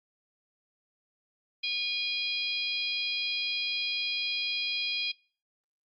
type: harmonic tone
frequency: 816 Hz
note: G#5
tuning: 31 cents flat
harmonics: 3 / 4 / 5 / 6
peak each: -32 / -34 / -36 / -38 dBFS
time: 1.63-5.12 s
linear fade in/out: 10 ms
effects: noise-tail reverb RT60 0.4 s tail -23 dB re dry + Opus 32 kbps